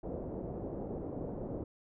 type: low-pass noise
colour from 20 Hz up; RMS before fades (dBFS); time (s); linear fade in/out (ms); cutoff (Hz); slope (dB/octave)
white; -40; 0.03-1.64; 5; 550; 24
effects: none